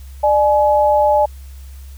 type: tone pair together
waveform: sine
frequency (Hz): 598 / 845.7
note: D5 / G#5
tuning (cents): +31 / +31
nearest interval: tritone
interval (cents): 600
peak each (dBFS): -13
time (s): 0.23-1.26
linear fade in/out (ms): 10
effects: added 67 Hz sine -32 dBFS peak until 1.97 s + white hiss -49 dBFS RMS until 1.97 s